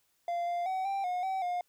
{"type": "tone with pitch steps", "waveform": "triangle", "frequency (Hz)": [692, 697, 755, 786, 721, 764, 712], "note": ["F5", "F5", "F#5", "G5", "F#5", "G5", "F5"], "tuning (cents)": [-16, -4, 35, 4, -45, -45, 33], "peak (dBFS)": -28, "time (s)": [0.28, 1.61], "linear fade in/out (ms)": 2, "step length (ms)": 190, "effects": ["white hiss -73 dBFS RMS until 1.68 s"]}